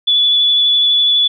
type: tone with vibrato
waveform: sine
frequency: 3438 Hz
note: A7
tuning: 41 cents flat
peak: -9 dBFS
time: 0.07-1.28 s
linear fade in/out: 10 ms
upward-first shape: sine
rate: 12 Hz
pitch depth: 11 cents each way
effects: none